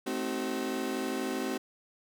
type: chord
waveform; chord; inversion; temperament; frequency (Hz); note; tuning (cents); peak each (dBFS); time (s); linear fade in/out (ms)
35% pulse; A diminished seventh; none; just; 220 / 264 / 316.8 / 380.2; A3 / C4 / Eb4 / Gb4; 0 / +16 / +31 / +47; -37 / -33 / -38 / -34; 0.06-1.58; 10
effects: none